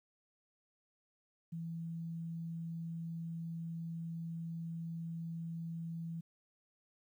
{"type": "tone", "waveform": "sine", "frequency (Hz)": 165.8, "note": "E3", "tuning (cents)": 10, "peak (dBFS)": -39, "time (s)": [1.52, 6.21], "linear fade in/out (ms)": 10, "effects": ["12-bit"]}